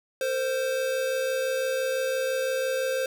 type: tone pair together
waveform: square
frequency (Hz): 457.2 / 523.1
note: A#4 / C5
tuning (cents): -34 / -1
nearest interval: major second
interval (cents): 233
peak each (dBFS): -35 / -26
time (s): 0.21-3.06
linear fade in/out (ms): 2
effects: none